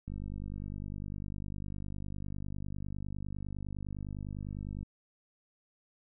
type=click train; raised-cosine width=5 ms; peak=-28 dBFS; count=238; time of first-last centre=0.08-4.829 s; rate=49.9 Hz; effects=none